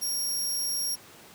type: tone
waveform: 20% pulse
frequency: 5590 Hz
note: F8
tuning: 1 cent sharp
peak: -22 dBFS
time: 0.01-0.96 s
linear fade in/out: 20 ms
effects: pink hiss -50 dBFS RMS until 1.34 s + high-pass 150 Hz 12 dB/octave